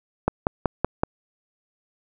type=click train; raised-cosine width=1 ms; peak=-5 dBFS; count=5; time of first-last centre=0.28-1.035 s; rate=5.3 Hz; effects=none